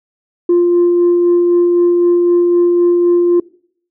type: tone with tremolo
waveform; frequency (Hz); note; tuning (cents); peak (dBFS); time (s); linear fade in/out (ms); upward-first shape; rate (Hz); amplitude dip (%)
sine; 349.2; F4; 0; -5; 0.49-3.4; 5; sine; 3.9; 25
effects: noise-tail reverb RT60 0.6 s tail -23 dB re dry + tanh soft clip ceiling -5 dBFS